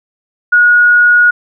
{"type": "tone", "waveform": "sine", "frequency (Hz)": 1449, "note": "F#6", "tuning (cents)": -37, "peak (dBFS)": -4, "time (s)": [0.52, 1.31], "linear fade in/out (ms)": 10, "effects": []}